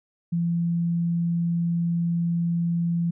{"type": "tone", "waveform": "sine", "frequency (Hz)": 170, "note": "F3", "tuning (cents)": -46, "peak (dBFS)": -21, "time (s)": [0.32, 3.11], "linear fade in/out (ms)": 10, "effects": []}